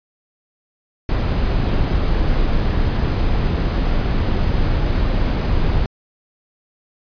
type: noise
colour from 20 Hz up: brown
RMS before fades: -17 dBFS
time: 1.09-5.86 s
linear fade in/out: 2 ms
effects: resampled to 11025 Hz